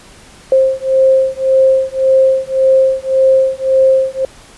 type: beating tone pair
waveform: sine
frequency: 528 / 529.8 Hz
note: C5 / C5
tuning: +16 / +22 cents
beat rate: 1.8 Hz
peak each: -11 dBFS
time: 0.52-4.25 s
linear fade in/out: 2 ms
effects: pink hiss -40 dBFS RMS until 4.57 s + resampled to 24000 Hz